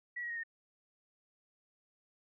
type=tone with pitch steps; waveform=sine; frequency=1937 / 1902.6 / 1868.9 / 1835.7 Hz; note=B6 / A#6 / A#6 / A#6; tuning=-34 / +35 / +4 / -27 cents; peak=-37 dBFS; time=0.16-0.436 s; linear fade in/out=10 ms; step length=69 ms; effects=none